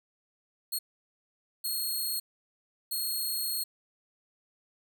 10% pulse tone bursts at uneven times, 4282 Hz, C8, 39 cents sharp, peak -23 dBFS, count 3, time 0.72-0.79 / 1.64-2.2 / 2.91-3.64 s, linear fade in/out 10 ms, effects none

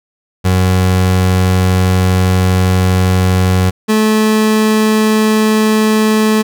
30% pulse tone pair in turn, 92.5 / 216.6 Hz, F#2 / A3, 0 / -27 cents, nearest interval octave + minor third, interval 1473 cents, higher second, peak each -6 dBFS, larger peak neither, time 0.44-3.71 / 3.88-6.43 s, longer first, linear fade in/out 20 ms, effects none

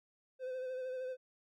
triangle tone with vibrato, 513 Hz, C5, 34 cents flat, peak -36 dBFS, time 0.39-1.17 s, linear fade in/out 50 ms, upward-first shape sine, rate 13 Hz, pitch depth 29 cents each way, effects none

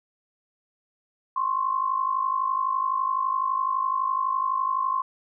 sine tone pair together, 1046.5 / 1098.4 Hz, C6 / C#6, 0 / -16 cents, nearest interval minor second, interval 84 cents, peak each -24 / -27 dBFS, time 1.36-5.02 s, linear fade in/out 5 ms, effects none

